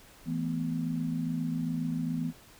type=chord; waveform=sine; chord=E suspended fourth; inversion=none; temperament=just; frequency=164.81 / 219.8 / 247.2 Hz; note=E3 / A3 / B3; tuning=0 / -2 / +2 cents; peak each=-32 / -38 / -32 dBFS; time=0.25-2.33 s; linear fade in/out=50 ms; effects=pink hiss -55 dBFS RMS until 2.59 s